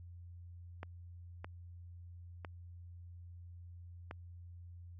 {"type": "clicks", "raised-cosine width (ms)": 0.5, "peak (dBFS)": -29, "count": 4, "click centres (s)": [0.831, 1.445, 2.448, 4.111], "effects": ["added 87 Hz sine -49 dBFS peak until 4.99 s"]}